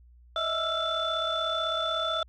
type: tone cluster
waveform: sine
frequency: 614 / 650 / 1324 / 1382 / 3497 Hz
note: D#5 / E5 / E6 / F6 / A7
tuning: -23 / -24 / +7 / -19 / -11 cents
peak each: -37 / -31 / -30 / -36 / -30 dBFS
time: 0.36-2.23 s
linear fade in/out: 2 ms
effects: tanh soft clip ceiling -20 dBFS + added 60 Hz sine -52 dBFS peak until 2.28 s